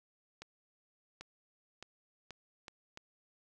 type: accelerating click train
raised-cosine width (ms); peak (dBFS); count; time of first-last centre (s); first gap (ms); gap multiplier
0.2; -29; 6; 0.42-2.974; 790; 0.78
effects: none